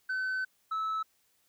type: tone pair in turn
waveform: sine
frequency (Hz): 1521 / 1303.8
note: F#6 / E6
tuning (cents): +47 / -19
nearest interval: minor third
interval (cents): 266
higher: first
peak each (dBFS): -27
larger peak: neither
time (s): 0.09-0.45 / 0.71-1.03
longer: first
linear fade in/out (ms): 10
effects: tanh soft clip ceiling -29 dBFS + white hiss -71 dBFS RMS until 1.48 s